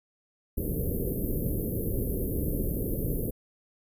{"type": "band-stop noise", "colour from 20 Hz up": "pink", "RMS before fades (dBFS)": -29, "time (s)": [0.57, 3.31], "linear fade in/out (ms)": 10, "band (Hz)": [510, 12000], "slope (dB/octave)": 48, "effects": ["resampled to 32000 Hz"]}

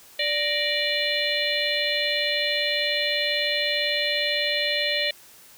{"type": "harmonic tone with a mistuned harmonic", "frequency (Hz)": 587.3, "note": "D5", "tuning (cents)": 0, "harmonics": [1, 3, 4, 5, 6, 7], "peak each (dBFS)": [-29, -29, -29, -29, -29, -29], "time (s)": [0.19, 5.11], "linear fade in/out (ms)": 5, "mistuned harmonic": 3, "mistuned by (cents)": 100, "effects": ["white hiss -50 dBFS RMS until 5.57 s"]}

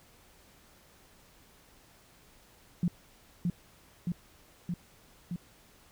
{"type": "tone with echo", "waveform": "sine", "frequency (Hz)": 174.61, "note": "F3", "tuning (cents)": 0, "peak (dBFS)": -24, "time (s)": [2.83, 2.88], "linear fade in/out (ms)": 2, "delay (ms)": 620, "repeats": 4, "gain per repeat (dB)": -2, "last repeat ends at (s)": 5.36, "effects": ["pink hiss -60 dBFS RMS until 5.91 s"]}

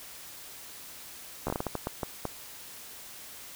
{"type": "slowing click train", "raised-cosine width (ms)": 1, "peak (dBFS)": -16, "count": 11, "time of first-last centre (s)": [1.47, 2.253], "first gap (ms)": 13, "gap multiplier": 1.37, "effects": ["white hiss -46 dBFS RMS until 3.55 s"]}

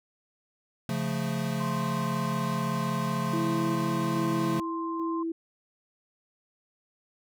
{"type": "chord", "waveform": "square", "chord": "Db augmented", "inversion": "none", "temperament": "equal", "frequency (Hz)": [138.59, 174.61, 220], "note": ["Db3", "F3", "A3"], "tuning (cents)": [0, 0, 0], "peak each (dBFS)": -33, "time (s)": [0.89, 4.6], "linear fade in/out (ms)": 2}
{"type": "tone", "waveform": "sine", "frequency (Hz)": 1046.5, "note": "C6", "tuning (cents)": 0, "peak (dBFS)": -33, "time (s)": [1.6, 5.23], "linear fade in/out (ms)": 5}
{"type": "tone with tremolo", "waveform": "sine", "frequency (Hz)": 329.6, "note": "E4", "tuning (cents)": 0, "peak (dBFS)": -28, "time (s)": [3.33, 5.32], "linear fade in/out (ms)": 5, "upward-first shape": "square", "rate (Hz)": 1.2, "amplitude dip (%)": 30}
{"effects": []}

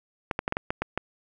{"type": "clicks", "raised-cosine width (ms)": 0.5, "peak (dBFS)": -11, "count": 8, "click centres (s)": [0.312, 0.391, 0.479, 0.524, 0.569, 0.705, 0.82, 0.976], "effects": []}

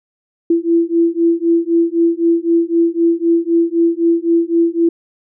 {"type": "beating tone pair", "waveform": "sine", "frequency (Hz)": [333.9, 337.8], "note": ["E4", "E4"], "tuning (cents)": [22, 42], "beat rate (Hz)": 3.9, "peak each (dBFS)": -14, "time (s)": [0.5, 4.89], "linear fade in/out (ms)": 5, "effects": []}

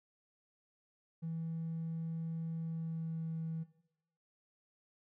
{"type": "tone with pitch glide", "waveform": "triangle", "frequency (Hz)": [163.6, 162.09], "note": ["E3", "E3"], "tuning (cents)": [-13, -29], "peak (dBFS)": -34, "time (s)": [1.22, 3.64], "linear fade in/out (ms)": 20, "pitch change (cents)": -16, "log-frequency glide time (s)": [2.54, 3.4], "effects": ["noise-tail reverb RT60 0.7 s tail -17 dB re dry", "tanh soft clip ceiling -33 dBFS"]}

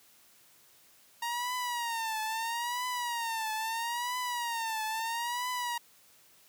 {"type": "tone with vibrato", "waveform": "sawtooth", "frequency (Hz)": 932.3, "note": "A#5", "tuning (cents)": 0, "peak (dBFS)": -28, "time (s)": [1.22, 5.78], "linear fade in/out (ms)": 5, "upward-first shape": "triangle", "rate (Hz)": 0.76, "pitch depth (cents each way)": 130, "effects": ["white hiss -61 dBFS RMS until 6.48 s", "high-pass 80 Hz 12 dB/octave"]}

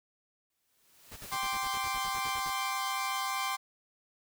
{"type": "noise with exponential growth", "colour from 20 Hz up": "white", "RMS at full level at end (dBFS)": -44, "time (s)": [0.5, 1.33], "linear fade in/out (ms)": 2, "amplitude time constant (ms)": 180}
{"type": "noise bursts", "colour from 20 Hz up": "pink", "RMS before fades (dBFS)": -46, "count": 14, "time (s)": [1.11, 2.505], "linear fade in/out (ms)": 10, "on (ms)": 56, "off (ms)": 47}
{"type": "chord", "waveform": "sawtooth", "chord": "G suspended fourth", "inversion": "none", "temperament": "equal", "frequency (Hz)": [784, 1046.5, 1174.7], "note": ["G5", "C6", "D6"], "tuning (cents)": [0, 0, 0], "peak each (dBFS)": [-33, -30, -34], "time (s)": [1.31, 3.57], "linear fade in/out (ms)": 20}
{"effects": []}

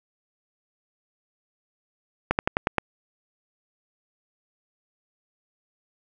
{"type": "slowing click train", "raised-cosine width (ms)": 0.5, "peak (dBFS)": -5, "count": 6, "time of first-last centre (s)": [2.31, 2.783], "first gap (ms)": 79, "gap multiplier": 1.09, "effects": []}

